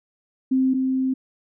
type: tone pair in turn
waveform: sine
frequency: 261.6 / 261.6 Hz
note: C4 / C4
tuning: 0 / 0 cents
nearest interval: unison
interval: 0 cents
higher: neither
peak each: -16 / -19 dBFS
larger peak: first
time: 0.51-0.74 / 0.74-1.14 s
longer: second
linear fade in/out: 10 ms
effects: none